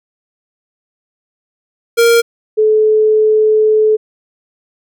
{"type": "tone pair in turn", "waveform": ["square", "sine"], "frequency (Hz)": [466.2, 431.7], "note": ["A#4", "A4"], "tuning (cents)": [0, -33], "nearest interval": "minor second", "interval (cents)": 133, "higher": "first", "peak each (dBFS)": -7, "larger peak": "neither", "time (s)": [[1.97, 2.22], [2.57, 3.97]], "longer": "second", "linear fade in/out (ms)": 20, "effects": []}